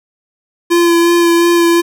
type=tone with vibrato; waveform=square; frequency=341.6 Hz; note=F4; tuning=38 cents flat; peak=-8 dBFS; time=0.7-1.82 s; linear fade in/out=20 ms; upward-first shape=sine; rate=2.8 Hz; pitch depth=16 cents each way; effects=none